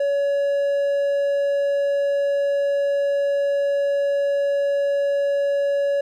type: tone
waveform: triangle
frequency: 564 Hz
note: C#5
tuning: 30 cents sharp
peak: -16 dBFS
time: 0-6.01 s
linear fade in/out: 5 ms
effects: none